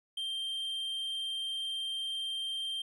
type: tone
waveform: triangle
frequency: 3161 Hz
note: G7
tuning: 14 cents sharp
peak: -32 dBFS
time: 0.17-2.82 s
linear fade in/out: 5 ms
effects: none